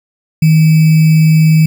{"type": "tone with sample-and-hold", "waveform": "sine", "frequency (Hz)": 158.3, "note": "D#3", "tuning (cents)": 30, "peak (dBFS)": -4, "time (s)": [0.42, 1.66], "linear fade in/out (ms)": 5, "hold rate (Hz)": 2450, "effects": []}